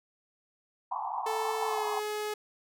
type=band-pass noise; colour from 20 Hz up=pink; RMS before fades=-34 dBFS; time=0.91-2 s; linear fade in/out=10 ms; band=740 to 1100 Hz; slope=96 dB/octave
type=tone with pitch glide; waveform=sawtooth; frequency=440 to 422.6 Hz; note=A4 to G#4; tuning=0 to +30 cents; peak=-28 dBFS; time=1.26-2.34 s; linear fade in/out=5 ms; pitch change=-70 cents; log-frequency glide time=1.65-1.87 s
effects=none